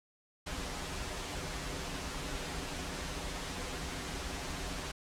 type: noise with comb filter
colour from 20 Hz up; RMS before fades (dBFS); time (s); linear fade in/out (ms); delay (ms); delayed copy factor
pink; -39; 0.46-4.92; 10; 9.1; -0.7
effects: low-pass 8000 Hz 12 dB/octave